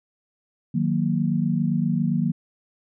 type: chord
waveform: sine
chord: D# minor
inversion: none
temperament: equal with one note detuned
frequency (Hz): 155.56 / 183.08 / 233.1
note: D#3 / F#3 / A#3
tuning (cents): 0 / -18 / 0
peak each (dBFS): -24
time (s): 0.74-2.32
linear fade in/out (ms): 10
effects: none